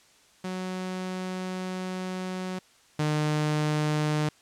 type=tone pair in turn; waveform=sawtooth; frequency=185 / 151.62 Hz; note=F#3 / D#3; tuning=0 / -44 cents; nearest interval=minor third; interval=344 cents; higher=first; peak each=-27 / -20 dBFS; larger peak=second; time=0.44-2.59 / 2.99-4.29 s; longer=first; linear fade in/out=5 ms; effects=white hiss -59 dBFS RMS until 4.41 s + low-pass 8000 Hz 12 dB/octave